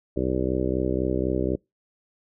harmonic tone, 64 Hz, C2, 38 cents flat, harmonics 1 / 2 / 3 / 4 / 5 / 6 / 7 / 8 / 9, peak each -31 / -32 / -32 / -32 / -28 / -28 / -32 / -35 / -34 dBFS, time 0.16-1.56 s, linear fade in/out 10 ms, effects noise-tail reverb RT60 0.2 s tail -25 dB re dry

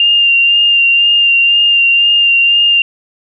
sine tone with vibrato, 2794 Hz, F7, in tune, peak -6 dBFS, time 0-2.82 s, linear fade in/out 2 ms, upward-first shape sine, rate 2 Hz, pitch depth 20 cents each way, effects none

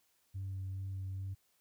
sine tone with vibrato, 95.8 Hz, G2, 39 cents flat, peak -36 dBFS, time 0.34-1.35 s, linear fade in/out 20 ms, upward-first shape sine, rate 2.4 Hz, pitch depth 13 cents each way, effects tanh soft clip ceiling -35 dBFS + white hiss -74 dBFS RMS until 1.6 s

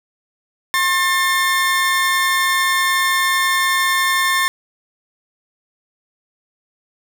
30% pulse tone pair together, 1071 / 1788.6 Hz, C6 / A6, +40 / +28 cents, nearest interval major sixth, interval 888 cents, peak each -15 dBFS, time 0.74-4.48 s, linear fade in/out 0 ms, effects none

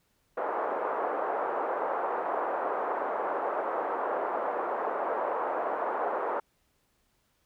pink band-pass noise, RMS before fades -31 dBFS, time 0.37-6.4 s, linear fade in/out 5 ms, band 450 to 1200 Hz, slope 24 dB/octave, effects pink hiss -72 dBFS RMS until 7.45 s

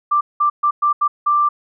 sine tone bursts at uneven times, 1179 Hz, D6, 6 cents sharp, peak -12 dBFS, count 6, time 0.11-0.21 / 0.4-0.5 / 0.63-0.71 / 0.82-0.93 / 1.01-1.08 / 1.26-1.49 s, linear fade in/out 10 ms, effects none

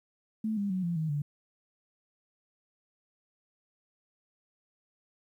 sine tone with pitch steps, 218.5 / 201.5 / 185.87 / 171.43 / 158.11 / 145.83 Hz, A3 / G3 / F#3 / F3 / D#3 / D3, -12 / +48 / +8 / -32 / +28 / -12 cents, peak -28 dBFS, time 0.44-1.22 s, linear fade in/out 5 ms, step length 130 ms, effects 11-bit

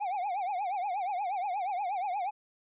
triangle tone with vibrato, 769 Hz, G5, 33 cents flat, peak -28 dBFS, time 0-2.31 s, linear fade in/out 20 ms, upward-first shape triangle, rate 8.4 Hz, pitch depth 190 cents each way, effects resampled to 8000 Hz

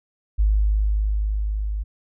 sine tone with level ramp, 51.91 Hz, G#1, in tune, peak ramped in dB -14 to -23 dBFS, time 0.38-1.84 s, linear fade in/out 20 ms, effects none

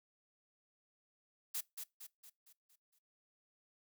blue noise with echo, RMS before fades -39 dBFS, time 1.54-1.61 s, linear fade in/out 10 ms, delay 230 ms, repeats 6, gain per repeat -6 dB, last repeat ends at 2.99 s, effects noise-tail reverb RT60 0.2 s tail -22 dB re dry

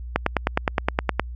click train, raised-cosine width 0.5 ms, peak -3 dBFS, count 11, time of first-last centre 0.16-1.196 s, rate 9.65 Hz, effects added 60 Hz sine -31 dBFS peak until 1.35 s + AAC 64 kbps

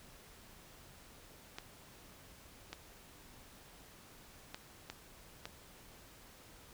clicks, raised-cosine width 0.2 ms, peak -25 dBFS, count 5, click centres 1.585 / 2.73 / 4.545 / 4.9 / 5.455 s, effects pink hiss -58 dBFS RMS until 6.73 s

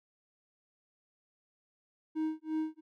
triangle tone with tremolo, 314.1 Hz, D#4, 16 cents sharp, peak -27 dBFS, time 2.15-2.81 s, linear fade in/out 20 ms, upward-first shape sine, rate 2.9 Hz, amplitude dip 100%, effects none

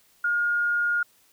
sine tone, 1425 Hz, F6, 34 cents sharp, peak -21 dBFS, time 0.24-1.03 s, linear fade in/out 5 ms, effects white hiss -61 dBFS RMS until 1.32 s

